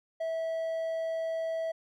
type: tone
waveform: triangle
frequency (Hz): 652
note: E5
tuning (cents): -19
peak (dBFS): -28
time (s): 0.2-1.72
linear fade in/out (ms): 10
effects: none